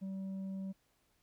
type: tone with tanh clipping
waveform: sine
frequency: 192.1 Hz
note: G3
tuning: 35 cents flat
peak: -39 dBFS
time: 0.01-0.73 s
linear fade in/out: 20 ms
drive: 4 dB
effects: pink hiss -75 dBFS RMS until 1.22 s